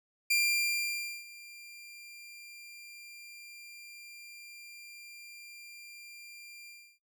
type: tone with ADSR envelope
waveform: sawtooth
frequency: 2383 Hz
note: D7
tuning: 25 cents sharp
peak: -21 dBFS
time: 0.3-6.99 s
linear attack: 9 ms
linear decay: 930 ms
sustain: -23 dB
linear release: 310 ms
effects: noise-tail reverb RT60 0.2 s tail -25 dB re dry